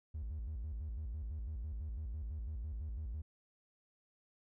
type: tone with vibrato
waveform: triangle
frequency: 65.41 Hz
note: C2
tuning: in tune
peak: -36 dBFS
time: 0.14-3.22 s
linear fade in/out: 10 ms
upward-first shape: square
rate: 6 Hz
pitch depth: 290 cents each way
effects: tanh soft clip ceiling -34 dBFS